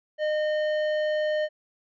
sine tone with hard clipping, 611 Hz, D#5, 32 cents flat, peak -25 dBFS, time 0.18-1.49 s, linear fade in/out 50 ms, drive 10 dB, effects resampled to 16000 Hz

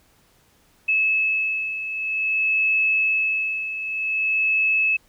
sine beating tone pair, 2597 / 2597.52 Hz, E7 / E7, -26 / -26 cents, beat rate 0.52 Hz, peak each -26 / -20 dBFS, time 0.88-4.97 s, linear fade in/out 10 ms, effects pink hiss -59 dBFS RMS until 5.08 s

